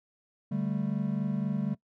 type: chord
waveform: triangle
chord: D suspended fourth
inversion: none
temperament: equal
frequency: 146.83 / 196 / 220 Hz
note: D3 / G3 / A3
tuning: 0 / 0 / 0 cents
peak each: -31 / -29 / -31 dBFS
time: 0.51-1.75 s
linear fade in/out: 10 ms
effects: noise-tail reverb RT60 0.1 s tail -21 dB re dry